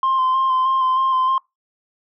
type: tone with vibrato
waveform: sine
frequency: 1046.5 Hz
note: C6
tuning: in tune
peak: -13 dBFS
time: 0.03-1.38 s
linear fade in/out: 2 ms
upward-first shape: square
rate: 3.2 Hz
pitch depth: 19 cents each way
effects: noise-tail reverb RT60 0.2 s tail -26 dB re dry + tanh soft clip ceiling -13 dBFS